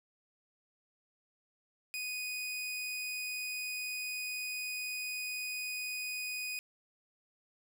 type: tone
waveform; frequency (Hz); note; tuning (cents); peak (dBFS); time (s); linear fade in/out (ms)
sawtooth; 2486; D#7; -2; -33; 1.94-6.59; 0
effects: none